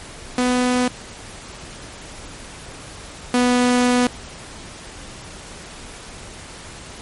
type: tone pair in turn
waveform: sawtooth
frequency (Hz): 249.1 / 246.8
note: B3 / B3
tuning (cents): +15 / -1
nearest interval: unison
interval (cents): 16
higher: first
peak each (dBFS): -12 / -10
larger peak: second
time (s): 0.38-0.88 / 3.34-4.07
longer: second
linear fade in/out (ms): 2
effects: pink hiss -37 dBFS RMS until 7.01 s + MP3 48 kbps